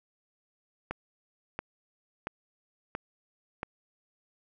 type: click train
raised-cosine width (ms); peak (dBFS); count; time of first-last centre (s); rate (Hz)
0.5; -18; 5; 0.91-3.631; 1.47
effects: none